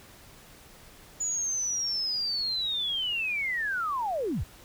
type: linear sweep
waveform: sine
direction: down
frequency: 6950 to 34.93 Hz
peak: -27 dBFS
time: 1.2-4.44 s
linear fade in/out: 10 ms
effects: pink hiss -52 dBFS RMS until 4.64 s